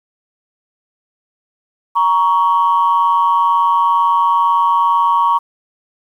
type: tone pair together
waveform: sine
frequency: 940 / 1117.9 Hz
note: A#5 / C#6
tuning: +14 / +14 cents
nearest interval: minor third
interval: 300 cents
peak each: -12 dBFS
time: 1.95-5.39 s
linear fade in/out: 20 ms
effects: tanh soft clip ceiling -4 dBFS + 8-bit